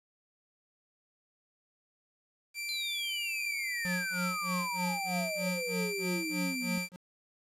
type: tone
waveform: sawtooth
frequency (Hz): 2349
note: D7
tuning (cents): 0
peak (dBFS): -32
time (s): 2.54-6.89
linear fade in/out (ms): 50
type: exponential sweep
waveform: sine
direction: down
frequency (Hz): 4165 to 220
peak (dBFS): -35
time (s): 2.69-6.78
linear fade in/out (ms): 0
type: tone with tremolo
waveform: square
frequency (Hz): 180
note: F#3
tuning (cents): -47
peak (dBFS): -32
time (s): 3.85-6.96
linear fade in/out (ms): 0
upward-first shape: sine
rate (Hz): 3.2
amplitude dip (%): 100
effects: resampled to 32000 Hz + 10-bit